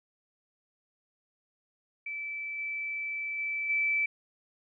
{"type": "tone with level steps", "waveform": "sine", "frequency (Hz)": 2317, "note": "D7", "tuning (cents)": -24, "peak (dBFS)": [-34, -32, -30, -25], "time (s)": [2.06, 4.06], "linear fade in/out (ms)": 5, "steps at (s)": [2.58, 3.38, 3.69], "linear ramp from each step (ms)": 10, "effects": []}